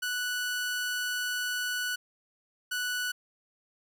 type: tone pair in turn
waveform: sawtooth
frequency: 1480 / 1480 Hz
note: F#6 / F#6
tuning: 0 / 0 cents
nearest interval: unison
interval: 0 cents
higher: neither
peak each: -26 dBFS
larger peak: neither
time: 0.02-1.96 / 2.71-3.12 s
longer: first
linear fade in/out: 10 ms
effects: none